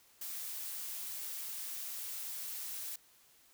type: noise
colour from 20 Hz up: blue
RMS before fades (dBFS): -42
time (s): 0.21-2.96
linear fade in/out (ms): 5
effects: white hiss -65 dBFS RMS until 3.53 s